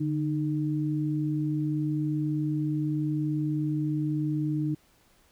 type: tone pair together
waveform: sine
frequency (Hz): 147.48 / 306.6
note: D3 / D#4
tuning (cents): +8 / -25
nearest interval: octave + minor second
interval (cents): 1267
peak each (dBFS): -28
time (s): 0-4.75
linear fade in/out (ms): 10
effects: pink hiss -63 dBFS RMS until 5.31 s